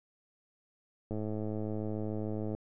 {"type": "click train", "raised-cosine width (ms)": 2, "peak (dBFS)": -24, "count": 155, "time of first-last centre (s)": [1.11, 2.549], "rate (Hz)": 107, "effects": []}